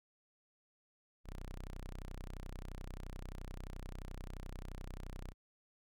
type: tone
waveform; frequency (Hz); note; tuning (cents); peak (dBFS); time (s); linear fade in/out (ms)
sawtooth; 31.5; B0; +35; -40; 1.24-5.34; 50
effects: none